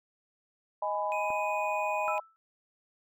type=chord; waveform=sine; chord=G# minor; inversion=second; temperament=just; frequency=623 / 830.6 / 996.7 Hz; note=D#5 / G#5 / B5; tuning=+2 / 0 / +16 cents; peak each=-33 dBFS; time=0.82-2.2 s; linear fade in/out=5 ms
type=tone with pitch glide; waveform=triangle; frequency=2502 to 2482 Hz; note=D#7 to D#7; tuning=+9 to -5 cents; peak=-34 dBFS; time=1.12-2.18 s; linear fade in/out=0 ms; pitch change=-14 cents; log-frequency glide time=1.25-1.67 s
type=click; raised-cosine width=1 ms; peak=-29 dBFS; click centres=1.304 s
type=tone with exponential decay; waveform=sine; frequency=1318.5 Hz; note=E6; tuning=in tune; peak=-29 dBFS; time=2.08-2.36 s; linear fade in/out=0 ms; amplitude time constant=59 ms
effects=none